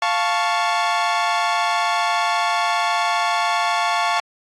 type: chord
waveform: sawtooth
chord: F augmented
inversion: none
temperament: equal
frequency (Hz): 698.5 / 880 / 1108.7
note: F5 / A5 / C#6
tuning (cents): 0 / 0 / 0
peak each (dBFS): -18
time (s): 0.02-4.2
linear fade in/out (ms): 2
effects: low-pass 5000 Hz 12 dB/octave + AAC 48 kbps